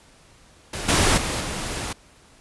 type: noise with level steps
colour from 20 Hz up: pink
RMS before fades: -30 / -18 / -26 / -29 dBFS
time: 0.73-1.93 s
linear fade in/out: 5 ms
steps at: 0.88 / 1.17 / 1.4 s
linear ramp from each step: 10 ms
effects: pink hiss -53 dBFS RMS until 2.4 s + resampled to 24000 Hz